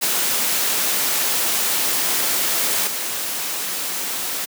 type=noise with level steps; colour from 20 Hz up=white; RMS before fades=-20 / -25 dBFS; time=0.01-4.46 s; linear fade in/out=20 ms; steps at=2.87 s; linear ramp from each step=2 ms; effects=high-pass 200 Hz 12 dB/octave